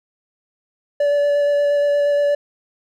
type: tone with vibrato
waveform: triangle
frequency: 577 Hz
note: D5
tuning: 31 cents flat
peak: -12 dBFS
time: 1-2.35 s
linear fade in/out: 5 ms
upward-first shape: square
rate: 8.5 Hz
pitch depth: 8 cents each way
effects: none